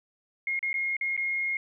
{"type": "tone with dropouts", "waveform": "sine", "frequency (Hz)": 2146, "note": "C7", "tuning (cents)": 43, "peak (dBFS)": -26, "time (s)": [0.47, 1.57], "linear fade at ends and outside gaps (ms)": 2, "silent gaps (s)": [[0.592, 0.628], [0.73, 0.741], [0.967, 1.011], [1.166, 1.176]], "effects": []}